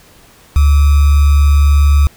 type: tone with sample-and-hold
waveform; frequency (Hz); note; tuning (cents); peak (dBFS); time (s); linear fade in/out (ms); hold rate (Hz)
sine; 71.9; D2; -36; -5; 0.56-2.07; 0; 1225
effects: pink hiss -44 dBFS RMS until 2.16 s